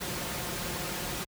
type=noise with comb filter; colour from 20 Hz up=pink; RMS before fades=-34 dBFS; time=0-1.25 s; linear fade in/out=20 ms; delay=5.6 ms; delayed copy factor=+0.5; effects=high-pass 60 Hz 12 dB/octave